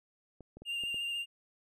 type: clicks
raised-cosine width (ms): 2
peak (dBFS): -36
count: 5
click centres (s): 0.407 / 0.57 / 0.62 / 0.837 / 0.944
type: tone with vibrato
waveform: triangle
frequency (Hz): 2800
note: F7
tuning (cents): +4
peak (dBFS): -32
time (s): 0.65-1.26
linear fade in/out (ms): 50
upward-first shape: sine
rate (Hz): 14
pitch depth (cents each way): 21
effects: none